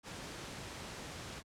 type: noise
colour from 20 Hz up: pink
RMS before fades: -45 dBFS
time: 0.03-1.43 s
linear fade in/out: 50 ms
effects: high-pass 60 Hz 12 dB/octave + low-pass 8000 Hz 12 dB/octave